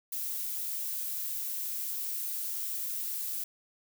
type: noise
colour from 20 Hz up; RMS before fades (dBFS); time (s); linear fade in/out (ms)
violet; -35; 0.12-3.44; 5
effects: none